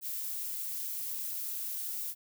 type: noise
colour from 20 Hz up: violet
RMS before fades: -37 dBFS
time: 0.01-2.15 s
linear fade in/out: 50 ms
effects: none